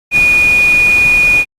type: tone in noise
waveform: sine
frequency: 2455 Hz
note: D#7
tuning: 24 cents flat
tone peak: -6 dBFS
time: 0.11-1.45 s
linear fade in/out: 50 ms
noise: pink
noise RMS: -23 dBFS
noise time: 0.11-1.45 s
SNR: +14 dB
effects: low-pass 12000 Hz 12 dB/octave + Opus 48 kbps